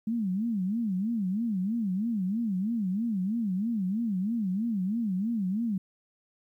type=tone with vibrato; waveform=sine; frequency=207.7 Hz; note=G#3; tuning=in tune; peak=-26 dBFS; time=0.07-5.78 s; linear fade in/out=5 ms; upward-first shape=sine; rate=3.1 Hz; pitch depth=230 cents each way; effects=11-bit